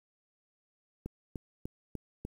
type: click train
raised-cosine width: 3 ms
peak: -25 dBFS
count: 5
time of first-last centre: 1.06-2.25 s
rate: 3.36 Hz
effects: 9-bit